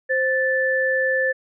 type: tone pair together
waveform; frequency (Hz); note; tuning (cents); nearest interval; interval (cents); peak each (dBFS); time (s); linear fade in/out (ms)
sine; 523.3 / 1755.1; C5 / A6; 0 / -5; octave + major sixth; 2095; -21 / -20; 0.09-1.33; 20
effects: none